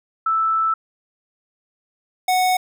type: tone pair in turn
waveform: sine / square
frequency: 1318.5 / 737.8 Hz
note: E6 / F#5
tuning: 0 / -5 cents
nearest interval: minor seventh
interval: 1005 cents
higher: first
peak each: -16 dBFS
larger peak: neither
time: 0.26-0.74 / 2.28-2.57 s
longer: first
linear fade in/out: 5 ms
effects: none